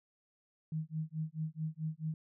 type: tone with tremolo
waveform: sine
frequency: 157.4 Hz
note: D#3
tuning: 20 cents sharp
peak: -32 dBFS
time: 0.72-2.14 s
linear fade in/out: 2 ms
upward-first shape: sine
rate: 4.6 Hz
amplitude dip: 100%
effects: none